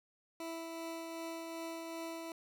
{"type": "tone with tremolo", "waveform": "20% pulse", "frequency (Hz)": 329.6, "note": "E4", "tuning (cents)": 0, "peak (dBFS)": -35, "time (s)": [0.4, 2.32], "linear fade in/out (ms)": 2, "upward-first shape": "triangle", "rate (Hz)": 2.6, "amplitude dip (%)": 30, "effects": []}